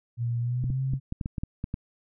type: tone with pitch glide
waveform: sine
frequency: 118.5 to 133.01 Hz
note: A#2 to C3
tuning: +29 to +29 cents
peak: -25 dBFS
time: 0.17-1 s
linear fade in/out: 50 ms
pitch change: +200 cents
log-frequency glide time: 0.4-0.81 s
type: clicks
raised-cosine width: 5 ms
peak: -18 dBFS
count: 10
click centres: 0.641 / 0.702 / 0.936 / 1.124 / 1.212 / 1.259 / 1.382 / 1.435 / 1.641 / 1.741 s
effects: none